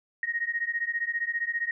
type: beating tone pair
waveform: sine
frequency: 1864.7 / 1879.7 Hz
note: A#6 / A#6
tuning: 0 / +14 cents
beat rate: 15 Hz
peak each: -30 dBFS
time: 0.23-1.71 s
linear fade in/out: 2 ms
effects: none